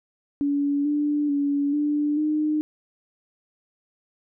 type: tone with pitch steps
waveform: sine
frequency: 284.9 / 294.2 / 284.5 / 295 / 304.7 Hz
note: C#4 / D4 / C#4 / D4 / D#4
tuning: +48 / +3 / +45 / +8 / -36 cents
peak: -20 dBFS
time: 0.41-2.61 s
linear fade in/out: 0 ms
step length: 440 ms
effects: none